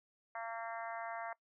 harmonic tone, 228.7 Hz, A#3, 33 cents flat, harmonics 3 / 4 / 5 / 6 / 7 / 8 / 9, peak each -44 / -46 / -48 / -50 / -51 / -52 / -53 dBFS, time 0.35-1.33 s, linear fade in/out 2 ms, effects noise-tail reverb RT60 0.1 s tail -21 dB re dry

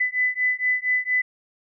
sine beating tone pair, 2000 / 2004.3 Hz, B6 / B6, +21 / +25 cents, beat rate 4.3 Hz, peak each -23 dBFS, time 0-1.22 s, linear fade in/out 10 ms, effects none

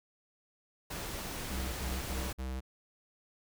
pink noise, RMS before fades -40 dBFS, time 0.9-2.33 s, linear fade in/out 10 ms
square tone bursts, 64.8 Hz, C2, 16 cents flat, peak -36 dBFS, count 4, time 1.5-2.609 s, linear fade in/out 20 ms, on 230 ms, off 63 ms
effects none

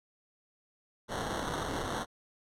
white noise with sample-and-hold, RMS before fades -35 dBFS, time 1.08-2.06 s, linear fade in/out 50 ms, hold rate 2450 Hz, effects low-pass 10000 Hz 12 dB/octave

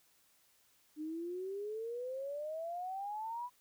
sine exponential sweep, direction up, 299.8 to 997 Hz, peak -38 dBFS, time 0.96-3.5 s, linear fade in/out 50 ms, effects white hiss -70 dBFS RMS until 3.6 s

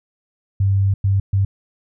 sine tone bursts at uneven times, 98 Hz, G2, in tune, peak -13 dBFS, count 3, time 0.6-0.94 / 1.04-1.2 / 1.33-1.45 s, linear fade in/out 5 ms, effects none

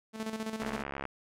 sawtooth tone with tremolo, 220 Hz, A3, in tune, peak -29 dBFS, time 0.13-0.84 s, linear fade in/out 50 ms, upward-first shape square, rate 15 Hz, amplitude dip 60%
click train, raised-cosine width 0.5 ms, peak -21 dBFS, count 31, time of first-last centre 0.62-1.054 s, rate 69.2 Hz
effects low-pass 12000 Hz 12 dB/octave

